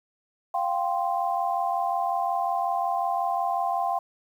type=chord; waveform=sine; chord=F suspended second; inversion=none; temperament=equal; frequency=698.5 / 784 / 1046.5 Hz; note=F5 / G5 / C6; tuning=0 / 0 / 0 cents; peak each=-27 / -27 / -30 dBFS; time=0.54-3.99 s; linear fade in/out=5 ms; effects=9-bit